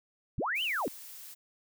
sine linear two-way sweep, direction up then down, 41.2 to 3117 to 207.4 Hz, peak -29 dBFS, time 0.38-0.88 s, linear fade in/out 0 ms, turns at 0.63 s
blue noise, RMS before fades -47 dBFS, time 0.55-1.35 s, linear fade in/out 20 ms
effects none

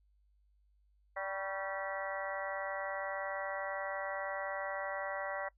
harmonic tone with a mistuned harmonic, 194.4 Hz, G3, 14 cents flat, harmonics 3 / 4 / 5 / 6 / 7 / 8 / 9 / 10, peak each -40 / -43 / -48 / -46 / -47 / -48 / -52 / -43 dBFS, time 1.16-5.49 s, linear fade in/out 10 ms, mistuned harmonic 6, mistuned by -66 cents, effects noise-tail reverb RT60 0.1 s tail -22 dB re dry + added 50 Hz sine -67 dBFS peak until 5.57 s

